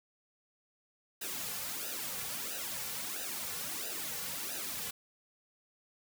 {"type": "noise with flanger", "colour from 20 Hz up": "white", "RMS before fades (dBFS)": -39, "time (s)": [1.21, 4.91], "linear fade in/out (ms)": 10, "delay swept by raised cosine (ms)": [0.9, 3.2], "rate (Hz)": 1.5, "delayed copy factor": -0.85, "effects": []}